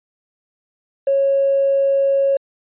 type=tone; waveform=triangle; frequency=550 Hz; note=C#5; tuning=14 cents flat; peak=-9 dBFS; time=1.07-2.37 s; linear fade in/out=5 ms; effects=tanh soft clip ceiling -11 dBFS + resampled to 8000 Hz